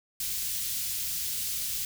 white band-stop noise, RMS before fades -32 dBFS, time 0.2-1.85 s, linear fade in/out 2 ms, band 120 to 3300 Hz, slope 12 dB/octave, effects none

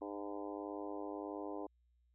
harmonic tone with a mistuned harmonic, 101.6 Hz, G#2, 38 cents flat, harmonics 3 / 4 / 5 / 6 / 7 / 8 / 9 / 10, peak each -45 / -47 / -49 / -51 / -52 / -53 / -54 / -55 dBFS, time 0.01-1.67 s, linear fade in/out 10 ms, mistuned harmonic 8, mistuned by +19 cents, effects added 60 Hz sine -70 dBFS peak until 2.14 s

